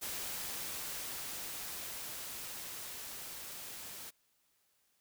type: noise with level ramp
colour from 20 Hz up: white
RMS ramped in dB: -40 to -47 dBFS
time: 0.01-4.11 s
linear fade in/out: 20 ms
effects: white hiss -75 dBFS RMS until 5 s